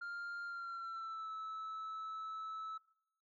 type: tone with pitch glide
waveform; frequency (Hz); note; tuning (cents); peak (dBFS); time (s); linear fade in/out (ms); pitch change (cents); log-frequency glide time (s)
sine; 1399 to 1305.3; F6 to E6; +3 to -17; -39; 0.01-2.78; 10; -120; 0.45-1.31
effects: noise-tail reverb RT60 0.7 s tail -22 dB re dry + tanh soft clip ceiling -41 dBFS